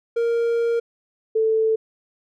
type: tone pair in turn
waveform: triangle / sine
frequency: 466.2 / 442 Hz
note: A#4 / A4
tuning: 0 / +8 cents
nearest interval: minor second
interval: 92 cents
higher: first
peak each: -16 dBFS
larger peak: neither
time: 0.16-0.8 / 1.35-1.76 s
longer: first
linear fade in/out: 10 ms
effects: none